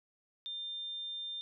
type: tone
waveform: sine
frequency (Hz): 3600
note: A7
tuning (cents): +39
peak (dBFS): -38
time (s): 0.46-1.41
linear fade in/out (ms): 0
effects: none